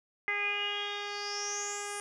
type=tone with low-pass filter sweep; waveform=10% pulse; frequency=409.2 Hz; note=G#4; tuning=26 cents flat; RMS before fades=-35 dBFS; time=0.28-2 s; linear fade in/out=0 ms; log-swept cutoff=2100 to 9200 Hz; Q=9.5; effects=none